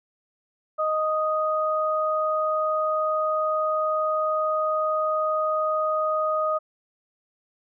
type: tone pair together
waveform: sine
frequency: 622.3 / 1244.6 Hz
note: D#5 / D#6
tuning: 0 / 0 cents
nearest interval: octave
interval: 1200 cents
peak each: -24 dBFS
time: 0.78-6.59 s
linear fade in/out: 20 ms
effects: none